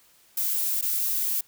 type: noise with dropouts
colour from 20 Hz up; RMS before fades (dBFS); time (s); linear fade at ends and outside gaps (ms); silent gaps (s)
violet; -26; 0.37-1.41; 5; 0.813-0.824
effects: white hiss -59 dBFS RMS until 1.47 s